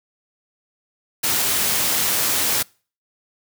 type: noise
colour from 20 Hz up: white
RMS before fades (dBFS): -20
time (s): 1.23-2.63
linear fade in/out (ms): 10
effects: noise-tail reverb RT60 0.4 s tail -26 dB re dry + high-pass 80 Hz 12 dB/octave